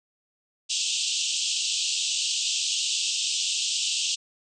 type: band-pass noise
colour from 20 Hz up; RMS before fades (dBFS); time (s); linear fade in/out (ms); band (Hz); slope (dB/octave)
pink; -27; 0.69-4.16; 20; 2700 to 8200; 96
effects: none